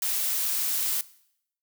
blue noise, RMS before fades -27 dBFS, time 0.02-1.01 s, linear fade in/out 2 ms, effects noise-tail reverb RT60 0.7 s tail -19 dB re dry

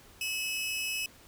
sawtooth tone pair together, 2581 / 2952 Hz, E7 / F#7, -37 / -5 cents, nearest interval major second, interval 232 cents, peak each -29 / -35 dBFS, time 0.21-1.06 s, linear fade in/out 2 ms, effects pink hiss -56 dBFS RMS until 1.27 s

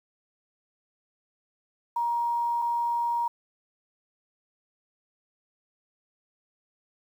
sine tone pair in turn, 944 / 944 Hz, A#5 / A#5, +22 / +22 cents, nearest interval unison, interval 0 cents, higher neither, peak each -24 dBFS, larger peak neither, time 1.96-2.62 / 2.62-3.28 s, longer neither, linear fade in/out 5 ms, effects 9-bit

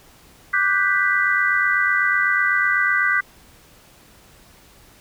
sine chord, G major seventh, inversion second, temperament equal, 1174.7 / 1480 / 1568 / 1975.5 Hz, D6 / F#6 / G6 / B6, 0 / 0 / 0 / 0 cents, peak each -24 / -22 / -21 / -20 dBFS, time 0.53-3.21 s, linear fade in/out 10 ms, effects pink hiss -50 dBFS RMS until 5 s

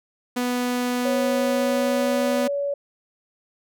sawtooth tone, 246.9 Hz, B3, in tune, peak -18 dBFS, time 0.36-2.48 s, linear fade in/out 10 ms
sine tone with pitch glide, 546 to 566.6 Hz, C#5 to C#5, -26 to +38 cents, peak -22 dBFS, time 1.05-2.74 s, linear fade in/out 5 ms, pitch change +64 cents, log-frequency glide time 1.39-2.36 s
effects none

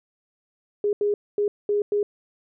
sine tone bursts at uneven times, 412.1 Hz, G#4, 13 cents flat, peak -19 dBFS, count 5, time 0.84-0.93 / 1.01-1.14 / 1.38-1.48 / 1.69-1.82 / 1.92-2.03 s, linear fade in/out 2 ms, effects none

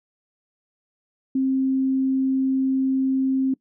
sine tone, 265 Hz, C4, 22 cents sharp, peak -18 dBFS, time 1.35-3.54 s, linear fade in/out 5 ms, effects noise-tail reverb RT60 0.1 s tail -22 dB re dry

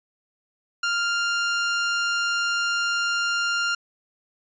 sawtooth tone, 1396.9 Hz, F6, in tune, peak -18 dBFS, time 0.83-3.75 s, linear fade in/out 5 ms, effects resampled to 16000 Hz

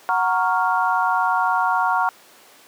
sine chord, Gb major seventh, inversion none, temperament equal, 740 / 932.3 / 1108.7 / 1396.9 Hz, Gb5 / Bb5 / Db6 / F6, 0 / 0 / 0 / 0 cents, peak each -22 / -21 / -23 / -23 dBFS, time 0.09-2.09 s, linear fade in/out 0 ms, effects pink hiss -48 dBFS RMS until 2.67 s + high-pass 400 Hz 12 dB/octave

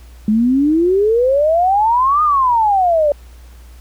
sine exponential two-way sweep, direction up then down, 207.7 to 1244.5 to 568 Hz, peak -10 dBFS, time 0.28-3.12 s, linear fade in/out 2 ms, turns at 2.23 s, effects added 60 Hz sine -36 dBFS peak until 3.8 s + pink hiss -49 dBFS RMS until 3.8 s

